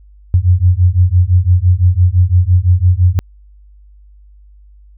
sine beating tone pair, 87.31 / 93.21 Hz, F2 / F#2, 0 / +13 cents, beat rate 5.9 Hz, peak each -10 dBFS, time 0.34-3.19 s, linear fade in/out 0 ms, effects added 50 Hz sine -39 dBFS peak until 4.97 s

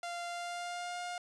sawtooth tone with pitch glide, 694 to 709.4 Hz, F5 to F5, -11 to +27 cents, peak -34 dBFS, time 0.03-1.18 s, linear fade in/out 2 ms, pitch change +38 cents, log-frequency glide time 0.26-1 s, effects resampled to 22050 Hz

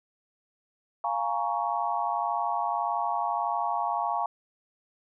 sine chord, Bb minor seventh, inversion second, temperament equal with one note detuned, 698.5 / 830.6 / 932.3 / 1114.5 Hz, F5 / Ab5 / Bb5 / Db6, 0 / 0 / 0 / +9 cents, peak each -31 / -31 / -31 / -32 dBFS, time 1.04-4.26 s, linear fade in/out 2 ms, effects none

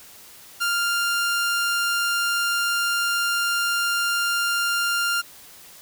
sawtooth tone, 1396.9 Hz, F6, in tune, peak -17 dBFS, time 0.6-5.22 s, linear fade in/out 20 ms, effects white hiss -46 dBFS RMS until 5.81 s

